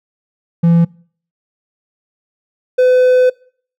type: tone pair in turn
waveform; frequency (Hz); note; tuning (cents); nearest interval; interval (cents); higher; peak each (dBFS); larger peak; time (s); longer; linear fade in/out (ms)
triangle; 168.7 / 505.5; E3 / B4; +40 / +40; octave + perfect fifth; 1900; second; -5; neither; 0.63-0.85 / 2.78-3.3; second; 10
effects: noise-tail reverb RT60 0.5 s tail -24 dB re dry